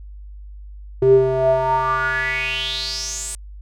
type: tone with band-pass filter sweep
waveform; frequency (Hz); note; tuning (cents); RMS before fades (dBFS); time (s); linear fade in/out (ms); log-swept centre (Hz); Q
square; 130.81; C3; 0; -19; 1.02-3.35; 2; 340 to 8700; 7.1
effects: added 50 Hz sine -34 dBFS peak until 3.61 s